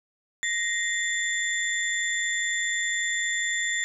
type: tone cluster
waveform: sine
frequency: 1874 / 2059 / 3498 / 7170 Hz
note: A#6 / C7 / A7 / A8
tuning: +9 / -28 / -11 / +32 cents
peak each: -27 / -33 / -33 / -31 dBFS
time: 0.43-3.84 s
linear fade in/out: 0 ms
effects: none